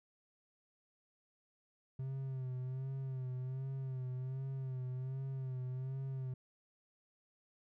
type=tone with vibrato; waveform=triangle; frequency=130.81 Hz; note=C3; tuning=in tune; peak=-36 dBFS; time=1.99-6.34 s; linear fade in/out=5 ms; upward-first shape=sine; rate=1.3 Hz; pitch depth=52 cents each way; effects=none